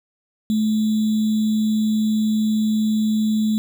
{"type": "tone with sample-and-hold", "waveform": "sine", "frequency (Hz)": 216.3, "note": "A3", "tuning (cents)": -29, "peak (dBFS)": -16, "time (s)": [0.5, 3.58], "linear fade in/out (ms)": 0, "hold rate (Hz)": 3675, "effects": []}